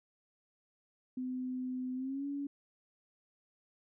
sine tone with pitch glide, 254.7 to 282.6 Hz, C4 to C#4, -46 to +34 cents, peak -35 dBFS, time 1.17-2.47 s, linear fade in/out 5 ms, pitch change +180 cents, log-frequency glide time 1.95-2.26 s, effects none

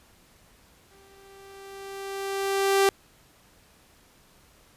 sawtooth tone with exponential growth, 392 Hz, G4, in tune, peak -13 dBFS, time 0.91-2.89 s, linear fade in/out 1 ms, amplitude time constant 430 ms, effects pink hiss -58 dBFS RMS until 4.76 s + resampled to 32000 Hz

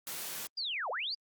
white high-pass noise, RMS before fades -40 dBFS, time 0.07-0.47 s, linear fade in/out 0 ms, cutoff 130 Hz, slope 48 dB/octave
sine linear two-way sweep, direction down then up, 4953 to 456.4 to 4953 Hz, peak -33 dBFS, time 0.57-1.15 s, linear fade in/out 10 ms, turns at 0.9 s
effects Opus 48 kbps

